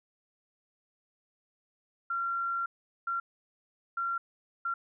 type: tone bursts at uneven times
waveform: sine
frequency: 1373 Hz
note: F6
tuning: 30 cents flat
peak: -29 dBFS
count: 4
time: 2.1-2.66 / 3.07-3.2 / 3.97-4.18 / 4.65-4.74 s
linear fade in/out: 5 ms
effects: none